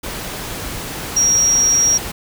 sine tone in noise, 5660 Hz, F8, 22 cents sharp, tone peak -11 dBFS, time 1.16-1.98 s, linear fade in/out 10 ms, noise pink, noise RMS -27 dBFS, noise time 0.03-2.12 s, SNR +13 dB, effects none

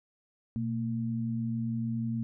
sine tone pair together, 120.7 / 227.6 Hz, B2 / A#3, -39 / -41 cents, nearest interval major seventh, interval 1098 cents, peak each -33 / -31 dBFS, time 0.56-2.23 s, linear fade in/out 0 ms, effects none

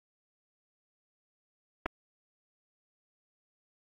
clicks, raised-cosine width 0.5 ms, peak -17 dBFS, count 2, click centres 1.859 / 1.862 s, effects AAC 32 kbps

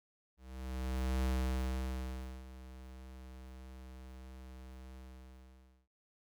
square tone with ADSR envelope, 64.4 Hz, C2, 27 cents flat, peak -31 dBFS, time 0.37-5.88 s, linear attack 870 ms, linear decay 1200 ms, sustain -18 dB, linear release 920 ms, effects none

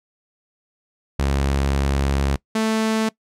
sawtooth tone pair in turn, 69 / 220.4 Hz, C#2 / A3, -7 / +3 cents, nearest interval octave + minor sixth, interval 2010 cents, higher second, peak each -14 dBFS, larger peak neither, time 1.19-2.36 / 2.55-3.09 s, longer first, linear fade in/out 5 ms, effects noise-tail reverb RT60 0.1 s tail -22 dB re dry + low-pass 10000 Hz 12 dB/octave

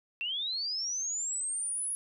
sine linear sweep, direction up, 2659 to 10548 Hz, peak -31 dBFS, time 0.21-1.95 s, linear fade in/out 0 ms, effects none

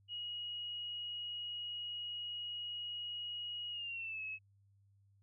sine tone with pitch glide, 2895 to 2579 Hz, F#7 to E7, -38 to -39 cents, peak -40 dBFS, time 0.08-4.39 s, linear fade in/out 50 ms, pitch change -201 cents, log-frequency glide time 3.71-4.22 s, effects added 99 Hz sine -66 dBFS peak until 5.22 s

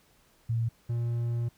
sine / triangle tone pair in turn, 115 / 118.16 Hz, A#2 / A#2, -23 / +24 cents, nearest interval unison, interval 47 cents, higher second, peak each -25 dBFS, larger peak neither, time 0.49-0.69 / 0.89-1.49 s, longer second, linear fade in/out 10 ms, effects pink hiss -64 dBFS RMS until 1.57 s

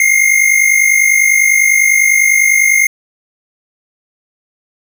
square tone pair together, 2100 / 2150 Hz, C7 / C7, +6 / +47 cents, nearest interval unison, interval 41 cents, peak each -11 dBFS, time 0-2.87 s, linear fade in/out 2 ms, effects none

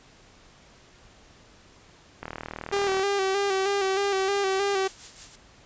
click train, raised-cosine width 0.5 ms, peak -19 dBFS, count 31, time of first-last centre 2.23-2.995 s, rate 39.2 Hz
sawtooth tone with vibrato, 392 Hz, G4, in tune, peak -19 dBFS, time 2.72-4.88 s, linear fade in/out 10 ms, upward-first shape square, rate 3.2 Hz, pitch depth 39 cents each way
blue noise with tremolo, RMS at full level -38 dBFS, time 3.48-5.36 s, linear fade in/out 10 ms, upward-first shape sine, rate 5.9 Hz, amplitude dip 65%
effects pink hiss -54 dBFS RMS until 5.65 s + resampled to 16000 Hz

